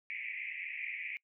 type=band-pass noise; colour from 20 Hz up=white; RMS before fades=-41 dBFS; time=0.1-1.17 s; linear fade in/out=0 ms; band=2000 to 2500 Hz; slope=96 dB/octave; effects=noise-tail reverb RT60 0.1 s tail -24 dB re dry